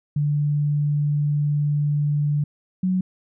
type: tone pair in turn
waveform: sine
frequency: 146.83 / 184.99 Hz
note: D3 / F#3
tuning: 0 / 0 cents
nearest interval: major third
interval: 400 cents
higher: second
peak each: -18 dBFS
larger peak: neither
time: 0.16-2.44 / 2.83-3.01 s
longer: first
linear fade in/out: 5 ms
effects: none